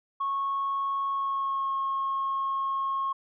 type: tone with pitch glide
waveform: sine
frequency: 1100 to 1084.9 Hz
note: C#6 to C#6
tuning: -14 to -38 cents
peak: -25 dBFS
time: 0.2-3.13 s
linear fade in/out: 10 ms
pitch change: -24 cents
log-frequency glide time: 1.1-1.73 s
effects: tanh soft clip ceiling -22 dBFS